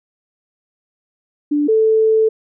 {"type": "tone pair in turn", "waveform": "sine", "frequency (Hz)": [293.7, 440.1], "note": ["D4", "A4"], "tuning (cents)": [0, 0], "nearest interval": "perfect fifth", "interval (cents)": 700, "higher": "second", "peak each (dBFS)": [-13, -10], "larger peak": "second", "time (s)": [[1.51, 1.68], [1.68, 2.29]], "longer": "second", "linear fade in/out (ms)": 10, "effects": []}